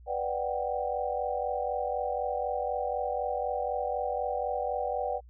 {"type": "chord", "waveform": "sine", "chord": "G major seventh", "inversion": "first", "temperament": "equal", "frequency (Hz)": [493.9, 587.3, 740, 784], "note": ["B4", "D5", "F#5", "G5"], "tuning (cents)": [0, 0, 0, 0], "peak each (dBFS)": -34, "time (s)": [0.06, 5.21], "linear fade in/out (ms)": 50, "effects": ["added 60 Hz sine -49 dBFS peak until 5.29 s"]}